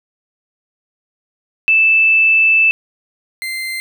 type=tone pair in turn; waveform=sine / 35% pulse; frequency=2637 / 2081 Hz; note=E7 / C7; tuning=0 / -10 cents; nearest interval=major third; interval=410 cents; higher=first; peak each=-8 / -19 dBFS; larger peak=first; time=1.68-2.71 / 3.42-3.8 s; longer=first; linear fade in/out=0 ms; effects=none